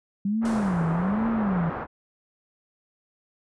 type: tone with vibrato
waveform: sine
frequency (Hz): 193.2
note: G3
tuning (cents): -25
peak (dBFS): -22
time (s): 0.25-1.7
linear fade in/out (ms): 5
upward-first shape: sine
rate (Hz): 1.2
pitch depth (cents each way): 290
type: low-pass noise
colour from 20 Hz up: white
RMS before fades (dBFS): -32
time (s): 0.41-1.87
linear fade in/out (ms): 50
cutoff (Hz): 1300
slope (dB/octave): 24
type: noise with exponential decay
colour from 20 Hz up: white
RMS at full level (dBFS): -40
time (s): 0.45-1.33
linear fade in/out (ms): 1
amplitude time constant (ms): 190
effects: resampled to 22050 Hz